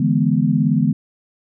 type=chord; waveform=sine; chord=E dominant seventh; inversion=third; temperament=equal with one note detuned; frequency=146.83 / 164.81 / 209.5 / 246.9 Hz; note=D3 / E3 / G#3 / B3; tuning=0 / 0 / +15 / 0 cents; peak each=-19 dBFS; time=0-0.93 s; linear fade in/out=5 ms; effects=none